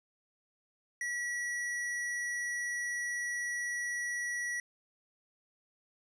square tone, 1934 Hz, B6, 37 cents flat, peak -34 dBFS, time 1.01-4.6 s, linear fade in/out 2 ms, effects resampled to 22050 Hz

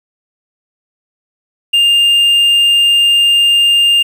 triangle tone, 2806 Hz, F7, 8 cents sharp, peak -5 dBFS, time 1.73-4.03 s, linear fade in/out 10 ms, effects 7-bit

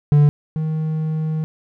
triangle tone pair in turn, 146.83 / 157.01 Hz, D3 / D#3, 0 / +16 cents, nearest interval minor second, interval 116 cents, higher second, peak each -7 / -17 dBFS, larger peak first, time 0.12-0.29 / 0.56-1.44 s, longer second, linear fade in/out 0 ms, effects none

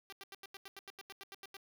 5% pulse tone bursts, 392 Hz, G4, in tune, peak -36 dBFS, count 14, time 0.1-1.568 s, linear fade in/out 0 ms, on 25 ms, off 86 ms, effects 12-bit

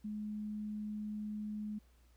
sine tone, 211.2 Hz, G#3, 29 cents sharp, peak -38 dBFS, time 0.04-1.79 s, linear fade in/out 10 ms, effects added 60 Hz sine -63 dBFS peak until 2.16 s + pink hiss -73 dBFS RMS until 2.16 s

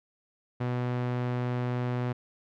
sawtooth tone with low-pass filter, 123.47 Hz, B2, in tune, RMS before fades -30 dBFS, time 0.6-2.13 s, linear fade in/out 10 ms, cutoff 2300 Hz, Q 0.59, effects none

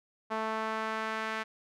sawtooth tone with band-pass filter sweep, 220 Hz, A3, in tune, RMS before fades -34 dBFS, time 0.3-1.44 s, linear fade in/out 20 ms, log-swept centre 1000 to 1700 Hz, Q 1.4, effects none

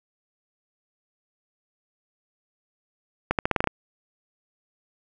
accelerating click train, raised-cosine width 0.5 ms, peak -6 dBFS, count 8, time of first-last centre 3.31-3.673 s, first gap 78 ms, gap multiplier 0.86, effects none

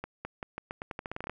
accelerating click train, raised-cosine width 0.5 ms, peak -21 dBFS, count 15, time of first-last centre 0.04-1.296 s, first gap 210 ms, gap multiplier 0.85, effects none

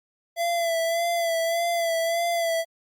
square tone with vibrato, 673 Hz, E5, 36 cents sharp, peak -23 dBFS, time 0.36-2.65 s, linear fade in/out 50 ms, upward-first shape sine, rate 1.7 Hz, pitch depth 37 cents each way, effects Opus 48 kbps

